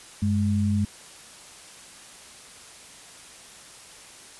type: tone pair together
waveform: sine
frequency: 96.37 / 207.7 Hz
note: G2 / G#3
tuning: -29 / 0 cents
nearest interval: octave + minor second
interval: 1329 cents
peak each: -23 dBFS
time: 0.22-0.85 s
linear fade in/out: 5 ms
effects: white hiss -46 dBFS RMS until 4.39 s + resampled to 24000 Hz